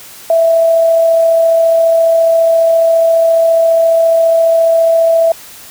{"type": "tone with amplitude modulation", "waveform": "sine", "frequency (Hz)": 660, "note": "E5", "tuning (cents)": 2, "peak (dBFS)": -5, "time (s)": [0.3, 5.32], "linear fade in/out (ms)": 2, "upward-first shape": "sine", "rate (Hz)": 34.6, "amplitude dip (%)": 25, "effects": ["white hiss -34 dBFS RMS until 5.7 s"]}